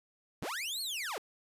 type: linear two-way sweep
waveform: sawtooth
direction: up then down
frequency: 57.3 to 4435 to 350.8 Hz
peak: -32 dBFS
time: 0.42-1.18 s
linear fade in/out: 0 ms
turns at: 0.81 s
effects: resampled to 32000 Hz + 10-bit